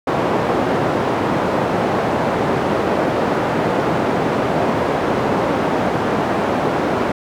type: band-pass noise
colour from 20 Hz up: white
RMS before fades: -18 dBFS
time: 0.07-7.12 s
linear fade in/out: 5 ms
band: 130 to 740 Hz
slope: 12 dB/octave
effects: none